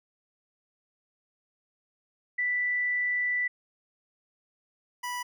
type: tone pair in turn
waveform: sine / 25% pulse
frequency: 1975.5 / 982.1 Hz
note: B6 / B5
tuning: 0 / -10 cents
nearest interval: octave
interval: 1210 cents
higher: first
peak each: -25 / -28 dBFS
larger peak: first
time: 2.38-3.48 / 5.03-5.23 s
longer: first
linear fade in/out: 10 ms
effects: none